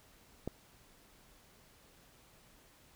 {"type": "click", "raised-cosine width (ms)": 2, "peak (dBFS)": -23, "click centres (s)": 0.476, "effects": ["pink hiss -63 dBFS RMS until 2.95 s"]}